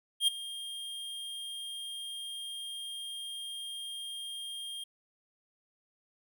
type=tone with ADSR envelope; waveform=square; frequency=3216 Hz; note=G7; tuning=44 cents sharp; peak=-22 dBFS; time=0.2-4.84 s; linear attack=76 ms; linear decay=12 ms; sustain=-17 dB; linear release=6 ms; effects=none